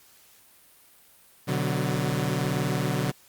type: chord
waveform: sawtooth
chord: B minor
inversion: none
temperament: equal with one note detuned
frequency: 125.85 / 146.83 / 185 Hz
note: B2 / D3 / F#3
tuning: +33 / 0 / 0 cents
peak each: -25 / -24 / -26 dBFS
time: 1.47-3.12 s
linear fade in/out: 20 ms
effects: white hiss -56 dBFS RMS until 3.28 s + Opus 48 kbps